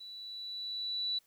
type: tone with level ramp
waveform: sine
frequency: 3951 Hz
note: B7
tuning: in tune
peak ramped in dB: -45 to -30 dBFS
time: 0-1.19 s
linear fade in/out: 10 ms
effects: white hiss -70 dBFS RMS until 1.26 s